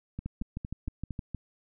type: two click trains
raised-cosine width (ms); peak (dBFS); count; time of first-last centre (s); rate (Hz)
5; -22 / -23; 8 / 5; 0.26-1.347 / 0.19-1.107; 6.44 / 4.36
effects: none